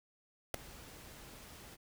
pink noise with ADSR envelope, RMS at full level -31 dBFS, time 0.54-1.77 s, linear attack 3 ms, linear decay 4 ms, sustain -22 dB, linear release 33 ms, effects none

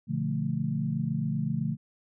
sine chord, B half-diminished seventh, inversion none, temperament equal with one note detuned, 121.07 / 146.83 / 174.61 / 220 Hz, B2 / D3 / F3 / A3, -34 / 0 / 0 / 0 cents, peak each -35 / -30 / -33 / -32 dBFS, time 0.07-1.77 s, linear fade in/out 50 ms, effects none

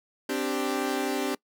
sawtooth chord, C suspended second, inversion none, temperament equal, 261.6 / 293.7 / 392 Hz, C4 / D4 / G4, 0 / 0 / 0 cents, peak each -27 dBFS, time 0.29-1.35 s, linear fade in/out 5 ms, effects noise-tail reverb RT60 0.1 s tail -23 dB re dry

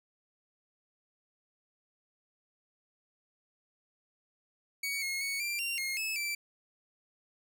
sawtooth tone with pitch steps, 2249 / 2160 / 2222 / 2367 / 2766 / 2143 / 2600 / 2336 Hz, C#7 / C#7 / C#7 / D7 / F7 / C7 / E7 / D7, +24 / -45 / +4 / +13 / -17 / +41 / -24 / -10 cents, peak -29 dBFS, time 4.83-6.35 s, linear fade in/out 5 ms, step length 190 ms, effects none

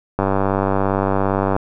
click train, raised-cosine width 1 ms, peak -4 dBFS, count 135, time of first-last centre 0.19-1.564 s, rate 97.5 Hz, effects none

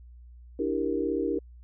sine chord, E half-diminished seventh, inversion third, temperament equal, 293.7 / 329.6 / 392 / 466.2 Hz, D4 / E4 / G4 / Bb4, 0 / 0 / 0 / 0 cents, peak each -31 dBFS, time 0.59-1.39 s, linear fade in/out 5 ms, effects added 60 Hz sine -46 dBFS peak until 1.63 s

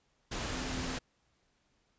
sine tone in noise, 257.4 Hz, C4, 28 cents flat, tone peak -41 dBFS, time 0.52-0.97 s, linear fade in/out 10 ms, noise pink, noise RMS -37 dBFS, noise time 0.31-0.99 s, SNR -7 dB, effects pink hiss -74 dBFS RMS until 1.98 s + resampled to 16000 Hz

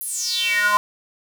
square tone with high-pass filter sweep, 207.7 Hz, G#3, in tune, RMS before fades -21 dBFS, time 0.01-0.77 s, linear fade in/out 0 ms, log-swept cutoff 12000 to 1000 Hz, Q 7, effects none

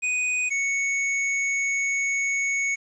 square tone pair in turn, 2489 / 2217 Hz, D#7 / C#7, 0 / 0 cents, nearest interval major second, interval 200 cents, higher first, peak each -23 dBFS, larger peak neither, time 0.02-0.5 / 0.5-2.76 s, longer second, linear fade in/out 20 ms, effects resampled to 22050 Hz + 9-bit

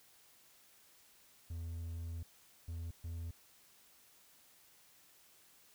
triangle tone bursts at uneven times, 83.6 Hz, E2, 25 cents sharp, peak -38 dBFS, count 3, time 1.5-2.23 / 2.68-2.91 / 3.04-3.31 s, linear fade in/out 5 ms, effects white hiss -65 dBFS RMS until 5.74 s

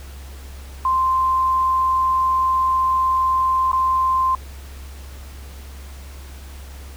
sine tone with dropouts, 1044 Hz, C6, 4 cents flat, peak -15 dBFS, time 0.85-4.35 s, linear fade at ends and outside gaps 2 ms, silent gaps 3.717-3.73 s, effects added 68 Hz sine -34 dBFS peak until 6.96 s + pink hiss -44 dBFS RMS until 6.96 s

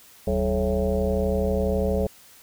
sine tone with frequency modulation, 311.1 Hz, D#4, in tune, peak -20 dBFS, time 0.27-2.07 s, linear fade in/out 5 ms, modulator 118 Hz, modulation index 2.6, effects white hiss -51 dBFS RMS until 2.42 s

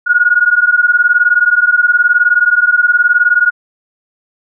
sine beating tone pair, 1436 / 1455 Hz, F6 / F#6, +48 / -29 cents, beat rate 19 Hz, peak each -10 dBFS, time 0.06-3.51 s, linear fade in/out 20 ms, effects none

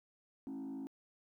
sine tone with frequency modulation, 271.5 Hz, C#4, 36 cents flat, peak -38 dBFS, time 0.47-0.87 s, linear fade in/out 0 ms, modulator 53 Hz, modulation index 0.79, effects tanh soft clip ceiling -40 dBFS + 13-bit

